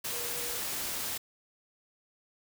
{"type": "tone in noise", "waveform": "sine", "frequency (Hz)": 479.9, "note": "B4", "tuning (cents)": -50, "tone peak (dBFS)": -45, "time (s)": [0.11, 0.6], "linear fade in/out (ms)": 10, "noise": "white", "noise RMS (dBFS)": -35, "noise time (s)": [0.04, 1.18], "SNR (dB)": -13, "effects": []}